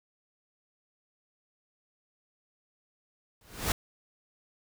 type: noise with exponential growth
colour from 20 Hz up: pink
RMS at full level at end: -24 dBFS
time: 3.41-3.72 s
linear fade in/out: 2 ms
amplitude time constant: 66 ms
effects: none